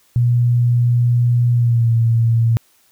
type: tone with pitch glide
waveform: sine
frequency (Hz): 120.7 to 115.25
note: B2 to A#2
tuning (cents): -39 to -19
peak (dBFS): -11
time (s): 0.16-2.57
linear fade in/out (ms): 0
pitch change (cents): -80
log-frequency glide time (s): 1.53-1.91
effects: white hiss -56 dBFS RMS until 2.91 s